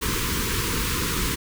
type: band-stop noise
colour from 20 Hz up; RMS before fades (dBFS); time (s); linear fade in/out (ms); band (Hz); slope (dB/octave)
pink; -25; 0.01-1.36; 20; 500 to 930; 96
effects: none